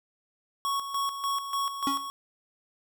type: tone with tremolo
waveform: square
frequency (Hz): 1108.7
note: C#6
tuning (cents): 0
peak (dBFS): -27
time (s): 0.65-2.1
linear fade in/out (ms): 0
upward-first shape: square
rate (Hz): 3.4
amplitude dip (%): 60
type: tone with exponential decay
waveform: square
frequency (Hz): 277.2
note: C#4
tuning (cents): 0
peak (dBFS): -26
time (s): 1.87-2.08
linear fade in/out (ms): 1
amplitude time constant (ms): 45
effects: none